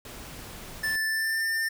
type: noise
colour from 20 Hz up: pink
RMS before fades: -42 dBFS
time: 0.05-0.96 s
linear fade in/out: 2 ms
type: tone with pitch glide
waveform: square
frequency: 1760 to 1798 Hz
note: A6 to A6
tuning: 0 to +37 cents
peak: -26 dBFS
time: 0.83-1.69 s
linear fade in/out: 10 ms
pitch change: +37 cents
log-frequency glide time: 1.07-1.43 s
effects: none